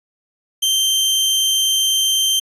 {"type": "tone", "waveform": "sawtooth", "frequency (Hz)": 3136, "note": "G7", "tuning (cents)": 0, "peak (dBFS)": -11, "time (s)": [0.62, 2.4], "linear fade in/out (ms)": 10, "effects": ["resampled to 32000 Hz"]}